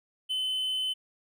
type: tone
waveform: triangle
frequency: 3042 Hz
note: F#7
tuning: 47 cents sharp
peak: -26 dBFS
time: 0.29-0.94 s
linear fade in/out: 20 ms
effects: none

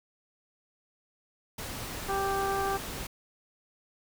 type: noise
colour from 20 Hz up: pink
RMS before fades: -38 dBFS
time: 1.58-3.07 s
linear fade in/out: 5 ms
type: harmonic tone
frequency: 392 Hz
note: G4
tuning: in tune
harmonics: 1 / 2 / 3 / 4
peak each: -32 / -31 / -34 / -39 dBFS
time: 2.08-2.78 s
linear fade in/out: 20 ms
effects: none

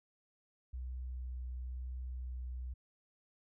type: tone with vibrato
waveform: sine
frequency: 62.7 Hz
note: B1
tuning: 27 cents sharp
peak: -39 dBFS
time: 0.73-2.74 s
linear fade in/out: 10 ms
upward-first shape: triangle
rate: 1 Hz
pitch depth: 12 cents each way
effects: none

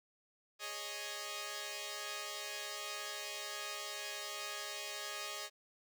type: chord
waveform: 5% pulse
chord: Ab suspended fourth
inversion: none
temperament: equal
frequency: 415.3 / 554.4 / 622.3 Hz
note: Ab4 / Db5 / Eb5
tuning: 0 / 0 / 0 cents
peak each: -36 / -35 / -33 dBFS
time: 0.59-5.5 s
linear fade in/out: 50 ms
effects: none

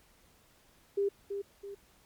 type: tone with echo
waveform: sine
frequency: 399.9 Hz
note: G4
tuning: 35 cents sharp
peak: -26 dBFS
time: 0.97-1.09 s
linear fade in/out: 10 ms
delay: 330 ms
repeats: 2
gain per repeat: -7 dB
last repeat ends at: 1.75 s
effects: pink hiss -64 dBFS RMS until 2.05 s + MP3 96 kbps

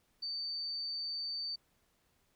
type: tone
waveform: sine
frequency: 4579 Hz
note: D8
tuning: 45 cents flat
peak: -36 dBFS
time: 0.22-1.56 s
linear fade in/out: 10 ms
effects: pink hiss -74 dBFS RMS until 2.35 s

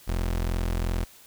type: tone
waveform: 30% pulse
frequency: 42.75 Hz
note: F1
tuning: 36 cents flat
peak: -22 dBFS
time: 0.07-1.05 s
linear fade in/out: 20 ms
effects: white hiss -52 dBFS RMS until 1.26 s

